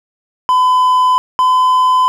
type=tone pair in turn; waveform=triangle; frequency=1010 / 1015.4 Hz; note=B5 / B5; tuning=+39 / +48 cents; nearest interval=unison; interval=9 cents; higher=second; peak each=-6 dBFS; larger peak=neither; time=0.49-1.18 / 1.39-2.08 s; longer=neither; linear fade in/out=0 ms; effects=none